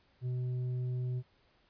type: tone with tanh clipping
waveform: sine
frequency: 125.4 Hz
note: B2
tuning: 27 cents sharp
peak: -33 dBFS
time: 0.21-1.23 s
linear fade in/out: 50 ms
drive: 5 dB
effects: pink hiss -69 dBFS RMS until 1.69 s + resampled to 11025 Hz

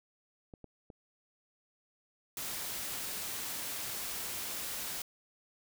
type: clicks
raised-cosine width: 2 ms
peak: -35 dBFS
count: 3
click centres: 0.538 / 0.643 / 0.902 s
type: noise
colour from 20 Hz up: white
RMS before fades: -39 dBFS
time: 2.37-5.02 s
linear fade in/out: 2 ms
effects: none

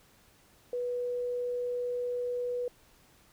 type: tone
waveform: sine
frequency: 490 Hz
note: B4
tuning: 14 cents flat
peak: -30 dBFS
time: 0.73-2.68 s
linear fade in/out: 2 ms
effects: pink hiss -62 dBFS RMS until 3.32 s

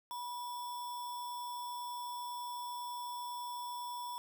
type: tone with sample-and-hold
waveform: sine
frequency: 974 Hz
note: B5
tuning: 24 cents flat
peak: -39 dBFS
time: 0.11-4.18 s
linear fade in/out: 0 ms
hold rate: 4410 Hz
effects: none

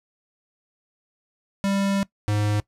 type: tone pair in turn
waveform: square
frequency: 197.3 / 104.52 Hz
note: G3 / G#2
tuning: +11 / +12 cents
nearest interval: major seventh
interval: 1099 cents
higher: first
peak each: -21 dBFS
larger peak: neither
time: 1.64-2.03 / 2.28-2.6 s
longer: first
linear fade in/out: 0 ms
effects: noise-tail reverb RT60 0.1 s tail -20 dB re dry + low-pass 10000 Hz 12 dB/octave

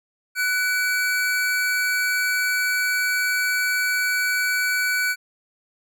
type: tone pair together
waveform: square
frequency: 1487.1 / 2296 Hz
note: F#6 / D7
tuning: +8 / -40 cents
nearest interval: minor sixth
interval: 752 cents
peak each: -22 / -26 dBFS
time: 0.35-5.16 s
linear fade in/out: 50 ms
effects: none

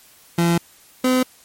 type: tone pair in turn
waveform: 30% pulse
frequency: 170.2 / 255.4 Hz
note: F3 / C4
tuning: -44 / -42 cents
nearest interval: perfect fifth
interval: 702 cents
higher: second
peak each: -12 dBFS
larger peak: neither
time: 0.38-0.58 / 1.04-1.23 s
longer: first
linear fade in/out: 5 ms
effects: white hiss -50 dBFS RMS until 1.44 s + MP3 64 kbps

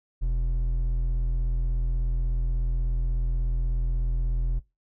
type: tone with hard clipping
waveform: triangle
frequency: 41.76 Hz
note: E1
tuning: 23 cents sharp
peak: -24 dBFS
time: 0.21-4.6 s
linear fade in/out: 20 ms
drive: 9 dB
effects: noise-tail reverb RT60 0.2 s tail -18 dB re dry

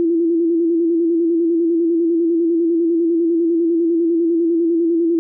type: tone with vibrato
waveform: sine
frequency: 334.9 Hz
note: E4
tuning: 27 cents sharp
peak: -13 dBFS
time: 0-5.19 s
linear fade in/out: 0 ms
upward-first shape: square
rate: 10 Hz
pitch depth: 41 cents each way
effects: none

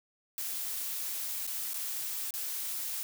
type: noise with dropouts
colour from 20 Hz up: blue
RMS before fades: -36 dBFS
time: 0.38-3.03 s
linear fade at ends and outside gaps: 0 ms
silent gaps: 1.467-1.476 / 1.734-1.742 / 2.307-2.339 s
effects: none

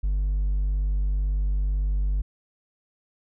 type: tone with hard clipping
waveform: sine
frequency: 49 Hz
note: G1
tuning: in tune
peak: -22 dBFS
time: 0.03-2.22 s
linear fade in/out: 10 ms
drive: 2 dB
effects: none

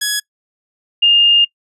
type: tone pair in turn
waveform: 10% pulse / sine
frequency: 1678 / 2822 Hz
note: G#6 / F7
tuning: +17 / +17 cents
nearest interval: major sixth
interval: 900 cents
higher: second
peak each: -7 dBFS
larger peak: neither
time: 0.01-0.2 / 1.02-1.45 s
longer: second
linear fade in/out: 10 ms
effects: noise-tail reverb RT60 0.1 s tail -24 dB re dry + resampled to 32000 Hz

